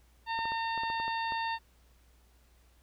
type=harmonic tone; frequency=910 Hz; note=A#5; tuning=42 cents flat; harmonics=1 / 2 / 3 / 4 / 5; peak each=-32 / -38 / -42 / -44 / -46 dBFS; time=0.26-1.59 s; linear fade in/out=50 ms
type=clicks; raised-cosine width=1 ms; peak=-29 dBFS; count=9; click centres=0.39 / 0.455 / 0.52 / 0.777 / 0.835 / 0.901 / 1 / 1.08 / 1.322 s
effects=added 60 Hz sine -61 dBFS peak until 2.82 s + pink hiss -68 dBFS RMS until 2.82 s